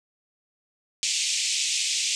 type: band-pass noise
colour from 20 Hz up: white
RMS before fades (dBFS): -26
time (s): 1.03-2.15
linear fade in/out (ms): 0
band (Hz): 2300 to 8000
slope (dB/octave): 48
effects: none